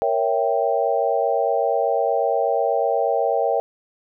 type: chord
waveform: sine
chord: A# diminished seventh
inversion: none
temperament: equal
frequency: 466.2 / 554.4 / 659.3 / 784 Hz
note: A#4 / C#5 / E5 / G5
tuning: 0 / 0 / 0 / 0 cents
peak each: -23 dBFS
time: 0.02-3.6 s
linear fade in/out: 0 ms
effects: none